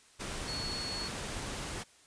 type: tone in noise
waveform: sine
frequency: 4373 Hz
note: C#8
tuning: 24 cents flat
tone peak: -37 dBFS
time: 0.47-1.09 s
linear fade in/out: 20 ms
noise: pink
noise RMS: -39 dBFS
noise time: 0.19-1.84 s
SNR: -1 dB
effects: white hiss -61 dBFS RMS until 2.06 s + resampled to 22050 Hz